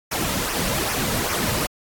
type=noise with flanger; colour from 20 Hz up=pink; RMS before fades=-24 dBFS; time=0.11-1.67 s; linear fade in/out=10 ms; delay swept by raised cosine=0.24 to 2.74 ms; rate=2.5 Hz; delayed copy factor=-0.6; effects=AAC 64 kbps